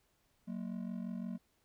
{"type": "ring-modulated tone", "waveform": "triangle", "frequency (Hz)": 208.7, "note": "G#3", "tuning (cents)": 9, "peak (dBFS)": -33, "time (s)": [0.47, 1.38], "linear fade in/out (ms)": 20, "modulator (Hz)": 22.9, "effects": ["pink hiss -75 dBFS RMS until 1.64 s"]}